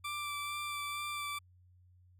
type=tone with vibrato; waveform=20% pulse; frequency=1172 Hz; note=D6; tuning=4 cents flat; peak=-32 dBFS; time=0.04-1.39 s; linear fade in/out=10 ms; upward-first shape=sine; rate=2.2 Hz; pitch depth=13 cents each way; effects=added 90 Hz sine -60 dBFS peak until 2.19 s